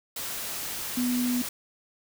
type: tone in noise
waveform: sine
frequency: 246.9 Hz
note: B3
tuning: in tune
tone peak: -24 dBFS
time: 0.97-1.42 s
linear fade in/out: 5 ms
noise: white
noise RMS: -34 dBFS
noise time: 0.16-1.49 s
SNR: +7 dB
effects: none